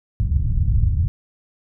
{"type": "low-pass noise", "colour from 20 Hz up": "white", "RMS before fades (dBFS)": -18, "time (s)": [0.2, 1.08], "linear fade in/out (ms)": 0, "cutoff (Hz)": 100, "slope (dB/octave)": 24, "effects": []}